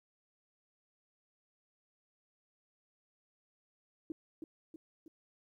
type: tone with echo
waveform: sine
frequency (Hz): 318.9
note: D#4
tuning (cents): +43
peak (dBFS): -36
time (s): 4.1-4.12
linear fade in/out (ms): 2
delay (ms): 320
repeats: 3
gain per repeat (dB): -5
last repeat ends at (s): 5.08
effects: 13-bit